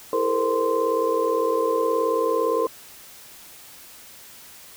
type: tone cluster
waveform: sine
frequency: 330.7 / 418.5 / 457.8 / 516 / 1041 Hz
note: E4 / G#4 / A#4 / C5 / C6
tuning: +6 / +13 / -31 / -24 / -9 cents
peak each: -30 / -29 / -22 / -26 / -26 dBFS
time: 0.13-2.67 s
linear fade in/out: 2 ms
effects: white hiss -45 dBFS RMS until 4.76 s